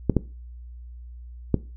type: clicks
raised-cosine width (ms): 3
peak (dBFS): -5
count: 3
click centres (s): 0.097 / 0.167 / 1.543
effects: noise-tail reverb RT60 0.3 s tail -18 dB re dry + added 60 Hz sine -38 dBFS peak until 1.76 s